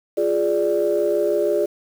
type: chord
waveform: sine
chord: D diminished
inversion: first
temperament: equal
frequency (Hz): 349.2 / 415.3 / 587.3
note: F4 / Ab4 / D5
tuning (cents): 0 / 0 / 0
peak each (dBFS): -22 / -20 / -20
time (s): 0.17-1.66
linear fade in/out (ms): 10
effects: tanh soft clip ceiling -9 dBFS + 7-bit